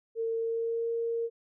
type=tone with pitch glide; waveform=sine; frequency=454.6 to 462.5 Hz; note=A#4 to A#4; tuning=-43 to -14 cents; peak=-28 dBFS; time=0.15-1.3 s; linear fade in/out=50 ms; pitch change=+29 cents; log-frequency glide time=0.34-0.9 s; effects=none